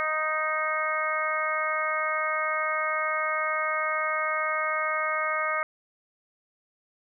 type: harmonic tone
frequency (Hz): 311.1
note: D#4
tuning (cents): 0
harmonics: 2 / 3 / 4 / 5 / 6 / 7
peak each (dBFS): -32 / -40 / -28 / -34 / -35 / -31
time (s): 0-5.63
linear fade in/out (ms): 0
effects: none